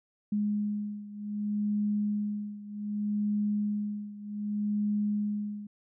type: beating tone pair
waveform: sine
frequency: 207.7 / 208.35 Hz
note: G#3 / G#3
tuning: 0 / +6 cents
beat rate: 0.65 Hz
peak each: -30 / -33 dBFS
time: 0.32-5.67 s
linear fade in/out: 5 ms
effects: none